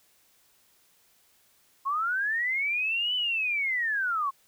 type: linear two-way sweep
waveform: sine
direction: up then down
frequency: 1062 to 3019 to 1062 Hz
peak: -25 dBFS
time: 1.85-4.31 s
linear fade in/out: 20 ms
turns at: 3.15 s
effects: white hiss -64 dBFS RMS until 4.47 s